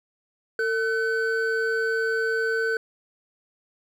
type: tone pair together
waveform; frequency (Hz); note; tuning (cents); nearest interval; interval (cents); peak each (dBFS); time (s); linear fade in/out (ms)
triangle; 450.4 / 1515; A4 / F#6; +40 / +40; octave + major sixth; 2100; -23; 0.59-2.77; 2
effects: none